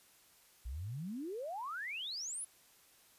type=exponential sweep; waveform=sine; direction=up; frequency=55 to 11030 Hz; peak=-39 dBFS; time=0.65-2.45 s; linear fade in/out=10 ms; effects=white hiss -65 dBFS RMS until 3.18 s + resampled to 32000 Hz